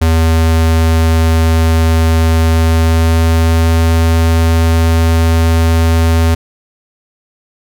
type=tone with pitch glide; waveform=square; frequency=81.4 to 82.2 Hz; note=E2 to E2; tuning=-21 to -4 cents; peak=-8 dBFS; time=0.01-6.35 s; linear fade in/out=10 ms; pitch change=+17 cents; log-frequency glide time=2.43-3.76 s; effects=none